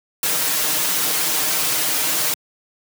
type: noise with comb filter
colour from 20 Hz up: white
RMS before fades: -20 dBFS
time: 0.23-2.34 s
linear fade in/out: 2 ms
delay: 6.5 ms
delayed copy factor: +0.95
effects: high-pass 150 Hz 12 dB/octave